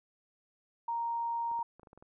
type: tone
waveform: sine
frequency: 932.3 Hz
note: A#5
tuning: in tune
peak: -31 dBFS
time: 0.88-1.63 s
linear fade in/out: 5 ms
type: clicks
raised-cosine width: 1 ms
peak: -40 dBFS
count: 8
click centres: 1.515 / 1.591 / 1.796 / 1.832 / 1.872 / 1.931 / 1.976 / 2.025 s
effects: none